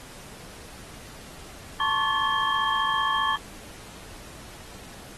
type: tone cluster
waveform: sine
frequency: 885 / 1070 / 1125 / 1733 / 3198 Hz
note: A5 / C6 / C#6 / A6 / G7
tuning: +10 / +38 / +25 / -27 / +34 cents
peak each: -30 / -29 / -26 / -29 / -30 dBFS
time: 1.8-3.36 s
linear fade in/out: 2 ms
effects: pink hiss -45 dBFS RMS until 5.17 s + AAC 32 kbps